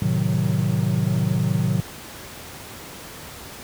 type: chord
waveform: triangle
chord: A diminished seventh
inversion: none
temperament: equal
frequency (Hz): 110 / 130.81 / 155.56 / 185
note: A2 / C3 / Eb3 / Gb3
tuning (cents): 0 / 0 / 0 / 0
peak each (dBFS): -22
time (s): 0.02-1.8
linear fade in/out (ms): 0
effects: pink hiss -38 dBFS RMS until 3.63 s + high-pass 60 Hz 12 dB/octave